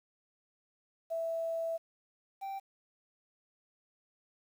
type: tone pair in turn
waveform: sine / triangle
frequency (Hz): 659.3 / 781.3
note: E5 / G5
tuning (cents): 0 / -6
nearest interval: minor third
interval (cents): 294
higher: second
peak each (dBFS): -32 / -35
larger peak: first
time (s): 1.1-1.78 / 2.41-2.6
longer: first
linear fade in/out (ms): 20
effects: 10-bit